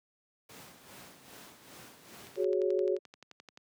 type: noise with tremolo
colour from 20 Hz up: pink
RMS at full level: -49 dBFS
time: 0.49-2.44 s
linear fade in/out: 5 ms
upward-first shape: sine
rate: 2.5 Hz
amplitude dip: 60%
type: click train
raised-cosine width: 0.2 ms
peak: -32 dBFS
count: 16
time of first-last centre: 2.27-3.574 s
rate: 11.5 Hz
type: chord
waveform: sine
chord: F# suspended second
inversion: none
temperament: just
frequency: 370 / 416.2 / 555 Hz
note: F#4 / G#4 / C#5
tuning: 0 / +4 / +2 cents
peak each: -29 / -31 / -33 dBFS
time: 2.36-2.99 s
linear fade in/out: 50 ms
effects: high-pass 150 Hz 12 dB/octave